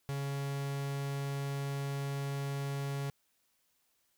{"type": "tone", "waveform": "45% pulse", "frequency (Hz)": 139.5, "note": "C#3", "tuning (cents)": 11, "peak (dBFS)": -34, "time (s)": [0.09, 3.1], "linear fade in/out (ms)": 0, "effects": ["white hiss -75 dBFS RMS until 4.17 s"]}